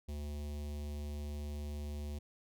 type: tone with notch filter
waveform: square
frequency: 73.42 Hz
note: D2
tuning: in tune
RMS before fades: -41 dBFS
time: 0.08-2.19 s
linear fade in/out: 10 ms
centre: 1400 Hz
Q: 0.6
effects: none